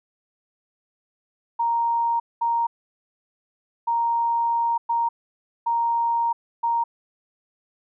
sine tone bursts at uneven times, 932.3 Hz, A#5, in tune, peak -19 dBFS, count 6, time 1.59-2.2 / 2.41-2.67 / 3.87-4.78 / 4.89-5.09 / 5.66-6.33 / 6.63-6.84 s, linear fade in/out 10 ms, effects none

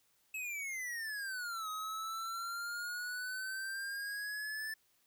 square exponential two-way sweep, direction down then up, 2605 to 1261 to 1761 Hz, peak -39 dBFS, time 0.34-4.74 s, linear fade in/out 5 ms, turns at 1.69 s, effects white hiss -73 dBFS RMS until 5.06 s

